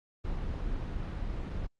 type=noise; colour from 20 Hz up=brown; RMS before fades=-34 dBFS; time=0.24-1.67 s; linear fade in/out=10 ms; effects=low-pass 4000 Hz 12 dB/octave + Opus 24 kbps